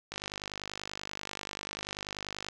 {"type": "click train", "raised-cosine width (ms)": 0.2, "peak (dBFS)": -19, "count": 120, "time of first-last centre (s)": [0.12, 2.486], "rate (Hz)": 50.3, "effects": []}